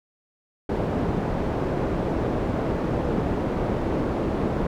white low-pass noise, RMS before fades -25 dBFS, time 0.69-4.67 s, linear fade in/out 5 ms, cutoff 460 Hz, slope 12 dB/octave, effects none

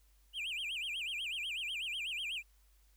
triangle tone with vibrato, 2771 Hz, F7, 14 cents flat, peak -35 dBFS, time 0.33-2.43 s, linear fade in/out 50 ms, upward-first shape sine, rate 8.1 Hz, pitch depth 280 cents each way, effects added 50 Hz sine -64 dBFS peak until 2.96 s + white hiss -73 dBFS RMS until 2.96 s

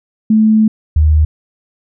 sine tone pair in turn, 217.6 / 76.93 Hz, A3 / D#2, -19 / -19 cents, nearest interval octave + tritone, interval 1800 cents, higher first, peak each -6 dBFS, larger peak neither, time 0.3-0.68 / 0.96-1.25 s, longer first, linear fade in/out 5 ms, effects none

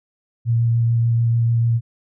sine tone with vibrato, 116.54 Hz, A#2, in tune, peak -14 dBFS, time 0.45-1.81 s, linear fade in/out 50 ms, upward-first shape sine, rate 6.8 Hz, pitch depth 12 cents each way, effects none

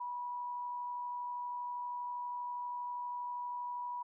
sine tone with amplitude modulation, 976 Hz, B5, 21 cents flat, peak -36 dBFS, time 0-4.03 s, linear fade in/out 10 ms, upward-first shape sine, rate 72.5 Hz, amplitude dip 25%, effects none

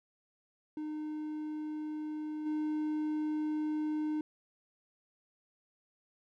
triangle tone with level steps, 305.7 Hz, D#4, 30 cents flat, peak -34 / -29 dBFS, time 0.77-4.21 s, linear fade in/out 2 ms, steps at 2.45 s, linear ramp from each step 20 ms, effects none

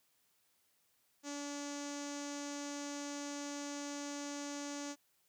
sawtooth tone with low-pass filter, 287.1 Hz, D4, 39 cents flat, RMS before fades -43 dBFS, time 1.23-4.96 s, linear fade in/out 50 ms, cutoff 6500 Hz, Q 5.3, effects white hiss -75 dBFS RMS until 5.28 s + high-pass 60 Hz 12 dB/octave

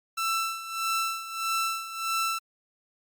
sawtooth tone with tremolo, 1333 Hz, E6, 19 cents sharp, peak -21 dBFS, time 0.17-2.39 s, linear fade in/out 10 ms, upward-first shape sine, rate 1.6 Hz, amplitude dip 75%, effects Opus 48 kbps

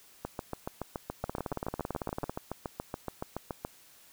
two click trains, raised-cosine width 1 ms, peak -20 / -19 dBFS, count 25 / 20, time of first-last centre 0.25-3.649 / 1.24-2.296 s, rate 7.06 / 18 Hz, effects white hiss -58 dBFS RMS until 4.12 s

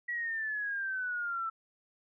sine exponential sweep, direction down, 1938 to 1322 Hz, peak -32 dBFS, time 0.08-1.5 s, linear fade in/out 10 ms, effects none

